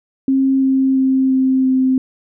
sine tone with pitch steps, 267.7 / 265.9 / 264 / 262.2 / 260.4 Hz, C4 / C4 / C4 / C4 / C4, +40 / +28 / +16 / +4 / -8 cents, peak -11 dBFS, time 0.28-1.98 s, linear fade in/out 2 ms, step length 340 ms, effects none

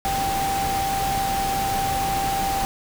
sine tone in noise, 784 Hz, G5, in tune, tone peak -22 dBFS, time 0.05-2.65 s, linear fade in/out 0 ms, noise pink, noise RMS -28 dBFS, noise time 0.05-2.65 s, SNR +3 dB, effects none

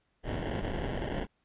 pink noise with sample-and-hold, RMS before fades -34 dBFS, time 0.23-1.27 s, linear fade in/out 50 ms, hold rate 1225 Hz, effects pink hiss -75 dBFS RMS until 1.44 s + resampled to 8000 Hz

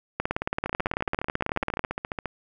two click trains, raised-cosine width 0.5 ms, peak -10 / -14 dBFS, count 31 / 24, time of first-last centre 0.2-1.848 / 0.66-2.257 s, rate 18.2 / 14.4 Hz, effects none

